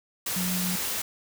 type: tone in noise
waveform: sine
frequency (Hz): 181.8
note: F#3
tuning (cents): -30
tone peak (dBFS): -28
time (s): 0.36-0.76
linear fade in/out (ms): 5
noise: white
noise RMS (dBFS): -30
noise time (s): 0.26-1.02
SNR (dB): -1
effects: none